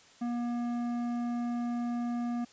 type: tone with tanh clipping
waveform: sine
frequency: 239.2 Hz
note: A#3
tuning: 45 cents sharp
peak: -32 dBFS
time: 0.21-2.45 s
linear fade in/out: 10 ms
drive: 12 dB
effects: white hiss -58 dBFS RMS until 2.52 s + resampled to 16000 Hz